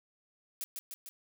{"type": "noise with echo", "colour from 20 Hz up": "blue", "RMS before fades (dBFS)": -38, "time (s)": [0.61, 0.64], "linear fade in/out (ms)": 0, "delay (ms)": 150, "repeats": 3, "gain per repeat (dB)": -3, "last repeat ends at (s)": 1.09, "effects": []}